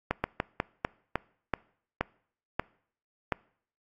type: slowing click train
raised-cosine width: 0.5 ms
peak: -11 dBFS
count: 10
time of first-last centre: 0.11-3.323 s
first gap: 130 ms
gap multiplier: 1.24
effects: noise-tail reverb RT60 0.6 s tail -24 dB re dry + AAC 48 kbps